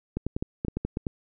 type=clicks; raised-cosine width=3 ms; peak=-15 dBFS; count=10; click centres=0.17 / 0.266 / 0.365 / 0.425 / 0.649 / 0.683 / 0.77 / 0.85 / 0.971 / 1.068 s; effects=none